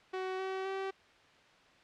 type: tone with pitch steps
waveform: sawtooth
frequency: 374.8 / 380.3 / 385.8 Hz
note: F#4 / F#4 / G4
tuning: +22 / +48 / -28 cents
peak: -31 dBFS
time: 0.13-0.91 s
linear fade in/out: 10 ms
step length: 260 ms
effects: white hiss -61 dBFS RMS until 1.83 s + low-pass 3000 Hz 12 dB/octave